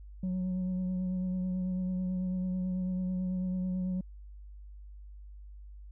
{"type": "tone with vibrato", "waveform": "sine", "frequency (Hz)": 183.8, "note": "F#3", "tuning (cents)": -11, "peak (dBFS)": -27, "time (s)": [0.23, 4.01], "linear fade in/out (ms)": 5, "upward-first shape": "triangle", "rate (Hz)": 9.1, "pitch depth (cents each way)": 24, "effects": ["tanh soft clip ceiling -29 dBFS", "added 50 Hz sine -45 dBFS peak until 5.91 s"]}